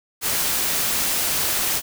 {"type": "noise", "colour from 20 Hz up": "white", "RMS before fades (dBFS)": -22, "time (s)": [0.21, 1.82], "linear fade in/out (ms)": 50, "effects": []}